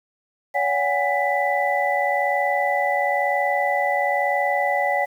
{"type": "tone cluster", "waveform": "sine", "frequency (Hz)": [569, 734, 815, 1986], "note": ["C#5", "F#5", "G#5", "B6"], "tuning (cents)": [45, -14, -33, 9], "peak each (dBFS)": -24, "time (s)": [0.54, 5.06], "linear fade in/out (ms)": 20, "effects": ["8-bit"]}